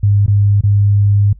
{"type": "tone with dropouts", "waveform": "sine", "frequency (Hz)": 101.6, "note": "G#2", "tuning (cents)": -38, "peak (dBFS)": -8, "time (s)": [0.03, 1.33], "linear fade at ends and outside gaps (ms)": 5, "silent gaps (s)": [[0.263, 0.279], [0.61, 0.636]], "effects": ["noise-tail reverb RT60 0.1 s tail -20 dB re dry", "added 50 Hz sine -35 dBFS peak until 1.39 s"]}